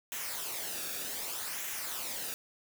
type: noise with flanger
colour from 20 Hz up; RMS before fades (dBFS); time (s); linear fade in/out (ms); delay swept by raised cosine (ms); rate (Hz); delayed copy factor
white; -38; 0.12-2.34; 0; 0.21 to 0.99; 0.65; -0.55
effects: none